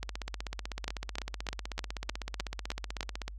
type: two click trains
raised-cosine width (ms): 0.2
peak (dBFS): -19 / -15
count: 53 / 8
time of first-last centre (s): 0.03-3.28 / 0.88-3.008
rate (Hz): 16 / 3.29
effects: added 50 Hz sine -41 dBFS peak until 3.38 s + AAC 64 kbps